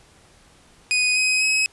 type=tone with pitch steps; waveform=sawtooth; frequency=2489 / 2521 / 2553 Hz; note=D#7 / D#7 / D#7; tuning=0 / +22 / +44 cents; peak=-14 dBFS; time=0.91-1.66 s; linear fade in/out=0 ms; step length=250 ms; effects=pink hiss -53 dBFS RMS until 1.72 s + resampled to 24000 Hz